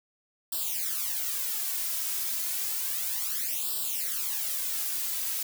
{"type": "noise with flanger", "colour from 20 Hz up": "blue", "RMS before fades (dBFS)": -31, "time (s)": [0.52, 5.43], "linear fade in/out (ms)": 5, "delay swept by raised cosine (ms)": [0.23, 3.13], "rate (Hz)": 0.31, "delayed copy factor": 0.95, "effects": []}